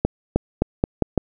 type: accelerating click train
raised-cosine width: 2 ms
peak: -3 dBFS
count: 6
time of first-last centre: 0.05-1.177 s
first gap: 310 ms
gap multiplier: 0.84
effects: none

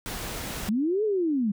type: noise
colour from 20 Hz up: pink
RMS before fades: -34 dBFS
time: 0.06-0.69 s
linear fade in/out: 0 ms
type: linear two-way sweep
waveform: sine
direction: up then down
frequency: 192.4 to 441.6 to 192.4 Hz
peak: -22 dBFS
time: 0.68-1.52 s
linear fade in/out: 10 ms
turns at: 1.04 s
effects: none

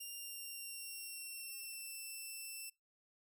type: tone with pitch glide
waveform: 5% pulse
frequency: 2794 to 2674 Hz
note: F7 to E7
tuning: 0 to +24 cents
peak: -37 dBFS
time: 0-2.7 s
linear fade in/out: 10 ms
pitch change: -76 cents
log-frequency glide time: 0.15-1.96 s
effects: noise-tail reverb RT60 0.2 s tail -24 dB re dry

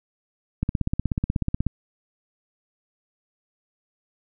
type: click train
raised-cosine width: 5 ms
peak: -10 dBFS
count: 18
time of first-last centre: 0.63-1.667 s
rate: 16.4 Hz
effects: none

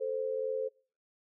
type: tone pair together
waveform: sine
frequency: 440 / 523.3 Hz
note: A4 / C5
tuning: 0 / 0 cents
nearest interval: minor third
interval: 300 cents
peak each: -34 / -33 dBFS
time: 0-0.69 s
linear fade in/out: 20 ms
effects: noise-tail reverb RT60 0.4 s tail -24 dB re dry

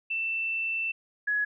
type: tone pair in turn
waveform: sine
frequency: 2670 / 1682 Hz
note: E7 / G#6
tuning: +22 / +22 cents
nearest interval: minor sixth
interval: 800 cents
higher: first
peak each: -27 / -24 dBFS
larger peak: second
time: 0.1-0.92 / 1.27-1.45 s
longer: first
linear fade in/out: 10 ms
effects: none

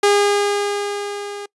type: tone with level ramp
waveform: sawtooth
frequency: 407.3 Hz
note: G#4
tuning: 34 cents flat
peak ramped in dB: -7 to -25 dBFS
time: 0.03-1.46 s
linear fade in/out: 5 ms
effects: noise-tail reverb RT60 0.1 s tail -24 dB re dry + resampled to 24000 Hz

